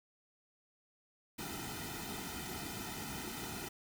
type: noise with comb filter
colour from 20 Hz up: pink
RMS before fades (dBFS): -43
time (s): 1.38-3.69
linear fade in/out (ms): 10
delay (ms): 1.8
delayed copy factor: -0.95
effects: none